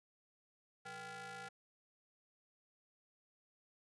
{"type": "ring-modulated tone", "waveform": "sawtooth", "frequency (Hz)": 303.7, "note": "D#4", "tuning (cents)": -42, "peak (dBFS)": -40, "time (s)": [0.85, 1.49], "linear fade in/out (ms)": 10, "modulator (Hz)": 1090, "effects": ["resampled to 24000 Hz"]}